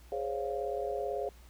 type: chord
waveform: sine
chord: Db major seventh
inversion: second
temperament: equal with one note detuned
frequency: 415.3 / 523.3 / 561.5 / 698.5 Hz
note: Ab4 / C5 / Db5 / F5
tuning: 0 / 0 / +22 / 0 cents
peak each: -36 / -38 / -38 / -38 dBFS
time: 0.12-1.29 s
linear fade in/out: 2 ms
effects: added 60 Hz sine -53 dBFS peak until 1.49 s + pink hiss -61 dBFS RMS until 1.49 s